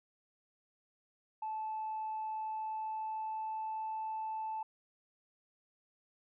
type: tone with pitch glide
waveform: sine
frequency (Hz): 871 to 876.6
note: A5 to A5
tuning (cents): -18 to -7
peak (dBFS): -35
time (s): 1.42-4.63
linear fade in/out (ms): 5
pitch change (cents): +11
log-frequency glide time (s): 2.28-3.95
effects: tanh soft clip ceiling -32 dBFS